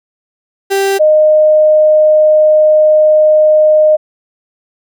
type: tone pair in turn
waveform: 35% pulse / sine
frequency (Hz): 392 / 615.3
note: G4 / D#5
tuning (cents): 0 / -19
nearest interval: minor sixth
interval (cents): 781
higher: second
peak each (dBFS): -8 / -4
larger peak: second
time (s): 0.7-0.99 / 0.99-3.97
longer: second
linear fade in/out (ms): 20
effects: none